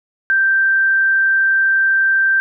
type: tone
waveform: sine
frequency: 1568 Hz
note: G6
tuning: in tune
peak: -11 dBFS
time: 0.3-2.4 s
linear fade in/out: 0 ms
effects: none